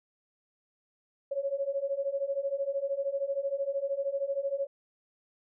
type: beating tone pair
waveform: sine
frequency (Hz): 546 / 559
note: C#5 / C#5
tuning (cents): -26 / +14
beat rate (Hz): 13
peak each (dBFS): -33 / -31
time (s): 1.31-4.67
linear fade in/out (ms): 10
effects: none